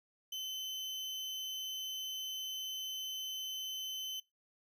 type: tone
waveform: 35% pulse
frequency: 3053 Hz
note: G7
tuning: 46 cents flat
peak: -37 dBFS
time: 0.32-4.2 s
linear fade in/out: 5 ms
effects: noise-tail reverb RT60 0.2 s tail -21 dB re dry